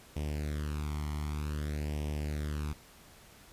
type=tone with flanger; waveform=sawtooth; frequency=74.6 Hz; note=D2; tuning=28 cents sharp; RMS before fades=-35 dBFS; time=0.16-2.73 s; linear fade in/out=5 ms; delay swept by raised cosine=0.35 to 0.95 ms; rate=0.53 Hz; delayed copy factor=+0.95; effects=pink hiss -56 dBFS RMS until 3.52 s + resampled to 32000 Hz